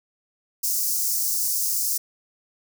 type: high-pass noise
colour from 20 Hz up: white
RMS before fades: -24 dBFS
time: 0.63-1.98 s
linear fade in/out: 10 ms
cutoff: 5000 Hz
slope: 48 dB/octave
effects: none